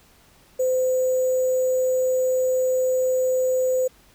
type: tone with sample-and-hold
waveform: sine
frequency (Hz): 513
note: C5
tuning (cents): -34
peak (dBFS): -18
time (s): 0.59-3.88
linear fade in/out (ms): 10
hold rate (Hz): 7350
effects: pink hiss -55 dBFS RMS until 4.14 s